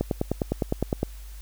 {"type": "click train", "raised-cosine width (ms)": 2, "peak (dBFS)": -10, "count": 11, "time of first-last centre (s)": [0.01, 1.03], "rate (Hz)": 9.8, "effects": ["added 50 Hz sine -38 dBFS peak until 1.41 s", "white hiss -52 dBFS RMS until 1.41 s"]}